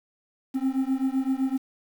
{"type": "beating tone pair", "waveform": "triangle", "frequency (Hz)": [261.2, 269], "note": ["C4", "C4"], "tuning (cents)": [-3, 48], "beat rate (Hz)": 7.8, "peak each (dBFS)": -24, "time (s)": [0.54, 1.58], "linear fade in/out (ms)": 20, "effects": ["8-bit"]}